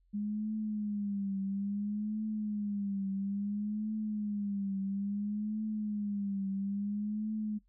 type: tone with vibrato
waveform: sine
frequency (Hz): 205.1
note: G#3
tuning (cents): -21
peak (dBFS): -32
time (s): 0.13-7.59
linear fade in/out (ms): 20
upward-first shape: triangle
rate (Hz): 0.59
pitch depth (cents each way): 100
effects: noise-tail reverb RT60 0.1 s tail -19 dB re dry + added 43 Hz sine -66 dBFS peak until 7.68 s